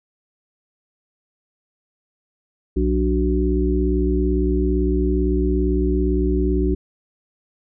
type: harmonic tone with a mistuned harmonic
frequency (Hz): 61.74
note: B1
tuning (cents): 0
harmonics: 1 / 3 / 5 / 6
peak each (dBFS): -19 / -25 / -23 / -22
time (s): 2.76-6.75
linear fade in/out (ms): 10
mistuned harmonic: 5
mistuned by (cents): -92
effects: none